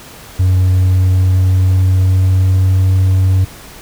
triangle tone with pitch glide, 92.5 to 94.23 Hz, F#2 to F#2, 0 to +32 cents, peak -5 dBFS, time 0.39-3.45 s, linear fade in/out 10 ms, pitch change +32 cents, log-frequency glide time 0.66-2.97 s, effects tanh soft clip ceiling -1 dBFS + pink hiss -35 dBFS RMS until 3.81 s

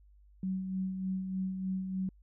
sine tone with tremolo, 188.4 Hz, F#3, 32 cents sharp, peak -30 dBFS, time 0.43-2.09 s, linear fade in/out 2 ms, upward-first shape sine, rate 3.3 Hz, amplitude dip 45%, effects added 50 Hz sine -57 dBFS peak until 2.22 s

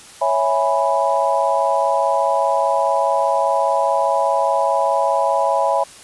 sine chord, C# minor seventh, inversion none, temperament equal, 554.4 / 659.3 / 830.6 / 987.8 Hz, C#5 / E5 / G#5 / B5, 0 / 0 / 0 / 0 cents, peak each -20 dBFS, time 0.21-5.84 s, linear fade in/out 10 ms, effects white hiss -41 dBFS RMS until 6.03 s + resampled to 24000 Hz

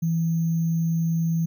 sine tone with sample-and-hold, 164.81 Hz, E3, in tune, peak -20 dBFS, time 0.02-1.46 s, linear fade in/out 10 ms, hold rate 6300 Hz, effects none

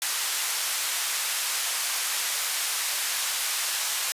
white band-pass noise, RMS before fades -28 dBFS, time 0.02-4.12 s, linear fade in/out 0 ms, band 950 to 11000 Hz, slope 12 dB/octave, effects resampled to 32000 Hz

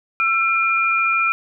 sine tone pair together, 1343 / 2403 Hz, E6 / D7, +32 / +39 cents, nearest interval minor seventh, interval 1007 cents, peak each -18 dBFS, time 0.2-1.32 s, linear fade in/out 0 ms, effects none

